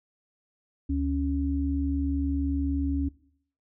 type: tone pair together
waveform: sine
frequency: 73.42 / 277.2 Hz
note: D2 / C#4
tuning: 0 / 0 cents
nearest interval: octave + major seventh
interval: 2300 cents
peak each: -27 dBFS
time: 0.89-3.09 s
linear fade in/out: 10 ms
effects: noise-tail reverb RT60 0.6 s tail -20 dB re dry